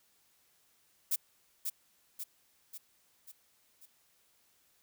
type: noise with echo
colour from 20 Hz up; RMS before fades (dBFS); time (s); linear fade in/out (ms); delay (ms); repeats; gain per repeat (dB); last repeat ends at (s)
violet; -30; 1.11-1.16; 10; 540; 5; -5; 3.86
effects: white hiss -70 dBFS RMS until 4.82 s